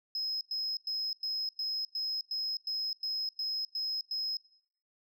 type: tone bursts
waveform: sine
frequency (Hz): 5120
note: D#8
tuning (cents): +49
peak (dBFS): -30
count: 12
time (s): 0.15-4.37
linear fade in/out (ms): 2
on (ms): 260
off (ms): 100
effects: noise-tail reverb RT60 0.7 s tail -22 dB re dry + tanh soft clip ceiling -29 dBFS